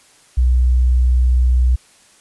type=tone; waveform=sine; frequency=62.2 Hz; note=B1; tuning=13 cents sharp; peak=-10 dBFS; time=0.37-1.76 s; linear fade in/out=10 ms; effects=white hiss -50 dBFS RMS until 2.2 s + resampled to 24000 Hz